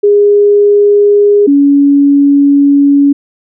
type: tone pair in turn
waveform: sine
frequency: 410 / 282.6 Hz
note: G#4 / C#4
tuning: -22 / +34 cents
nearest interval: tritone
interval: 644 cents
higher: first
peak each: -3 dBFS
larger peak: neither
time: 0.03-1.47 / 1.47-3.13 s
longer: second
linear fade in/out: 10 ms
effects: none